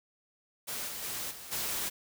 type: noise with level steps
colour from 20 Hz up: white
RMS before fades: -37 / -40 / -37 / -46 / -34 dBFS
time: 0.67-1.9 s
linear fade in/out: 20 ms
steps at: 0.87 / 1.02 / 1.3 / 1.51 s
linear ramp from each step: 20 ms
effects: none